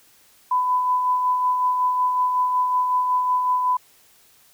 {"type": "tone with tremolo", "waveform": "sine", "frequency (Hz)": 1001, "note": "B5", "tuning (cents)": 23, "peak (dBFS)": -16, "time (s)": [0.51, 3.77], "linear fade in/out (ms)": 5, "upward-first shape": "sine", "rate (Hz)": 5.4, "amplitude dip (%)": 35, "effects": ["white hiss -55 dBFS RMS until 4.53 s"]}